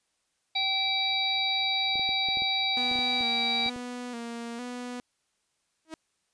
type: harmonic tone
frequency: 772 Hz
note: G5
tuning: 27 cents flat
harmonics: 1 / 3 / 5 / 6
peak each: -33 / -31 / -27 / -34 dBFS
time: 0.55-3.7 s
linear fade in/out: 10 ms
type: clicks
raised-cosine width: 2 ms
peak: -29 dBFS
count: 12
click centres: 1.956 / 1.995 / 2.091 / 2.287 / 2.372 / 2.421 / 2.914 / 2.957 / 2.99 / 3.209 / 3.662 / 3.762 s
type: tone with vibrato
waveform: sawtooth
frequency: 240 Hz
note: B3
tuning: 49 cents flat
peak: -31 dBFS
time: 2.77-5 s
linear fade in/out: 0 ms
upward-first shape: square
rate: 1.1 Hz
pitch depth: 44 cents each way
type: tone with exponential growth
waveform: sawtooth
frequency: 319 Hz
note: D#4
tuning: 43 cents sharp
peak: -30 dBFS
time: 5.85-5.94 s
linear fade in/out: 1 ms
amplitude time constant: 18 ms
effects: white hiss -75 dBFS RMS until 6.33 s + resampled to 22050 Hz